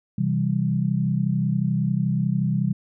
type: chord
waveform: sine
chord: C major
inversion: none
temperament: equal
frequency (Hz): 130.81 / 164.81 / 196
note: C3 / E3 / G3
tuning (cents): 0 / 0 / 0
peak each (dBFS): -24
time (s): 0.18-2.73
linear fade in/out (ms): 5
effects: none